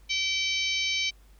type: harmonic tone with a mistuned harmonic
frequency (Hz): 770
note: G5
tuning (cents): -31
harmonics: 3 / 4 / 5 / 6 / 7 / 8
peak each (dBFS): -29 / -31 / -33 / -35 / -36 / -37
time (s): 0.09-1.11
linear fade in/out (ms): 20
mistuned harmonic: 6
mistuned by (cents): -33
effects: added 50 Hz sine -52 dBFS peak until 1.39 s + pink hiss -63 dBFS RMS until 1.39 s